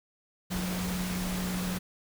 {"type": "tone in noise", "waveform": "sine", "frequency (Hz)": 182.1, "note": "F#3", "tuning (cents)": -27, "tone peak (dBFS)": -31, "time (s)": [0.5, 1.79], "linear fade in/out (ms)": 20, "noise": "pink", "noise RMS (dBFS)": -36, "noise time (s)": [0.5, 1.79], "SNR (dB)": 2, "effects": []}